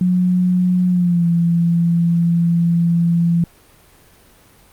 sine tone with pitch glide, 180.9 to 169.76 Hz, F#3 to F3, -39 to -49 cents, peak -12 dBFS, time 0.01-3.44 s, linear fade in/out 2 ms, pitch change -110 cents, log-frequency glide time 0.89-1.26 s, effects pink hiss -49 dBFS RMS until 4.72 s + Opus 32 kbps

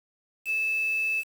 sine tone with quantisation, 2621 Hz, E7, 11 cents flat, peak -24 dBFS, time 0.45-1.24 s, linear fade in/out 50 ms, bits 7, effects none

